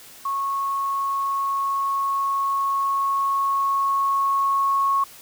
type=tone with level ramp; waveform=sine; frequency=1100 Hz; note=C#6; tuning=14 cents flat; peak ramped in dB=-22 to -17 dBFS; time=0.25-5.04 s; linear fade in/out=5 ms; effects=white hiss -45 dBFS RMS until 5.21 s